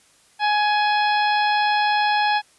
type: harmonic tone with a mistuned harmonic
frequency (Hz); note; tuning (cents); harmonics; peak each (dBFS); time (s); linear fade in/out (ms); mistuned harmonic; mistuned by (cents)
837; G#5; +13; 1 / 2 / 3 / 4 / 5 / 6; -18 / -24 / -28 / -30 / -32 / -34; 0.39-2.42; 50; 6; +23
effects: white hiss -56 dBFS RMS until 2.58 s + resampled to 24000 Hz